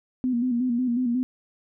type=tone with vibrato; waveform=sine; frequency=245.5 Hz; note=B3; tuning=10 cents flat; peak=-21 dBFS; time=0.24-1.23 s; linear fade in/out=0 ms; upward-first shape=square; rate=5.5 Hz; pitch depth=61 cents each way; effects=none